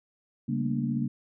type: tone cluster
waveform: sine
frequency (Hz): 137.6 / 196.4 / 218.7 / 235.1 / 290.3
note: C#3 / G3 / A3 / A#3 / D4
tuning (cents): -12 / +4 / -10 / +15 / -20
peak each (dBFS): -31 / -34 / -37 / -29 / -36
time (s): 0.48-1.08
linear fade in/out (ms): 10
effects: none